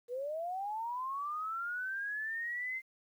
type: linear sweep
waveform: sine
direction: up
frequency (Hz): 470.2 to 2093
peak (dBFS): -35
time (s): 0.08-2.82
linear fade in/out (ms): 50
effects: 11-bit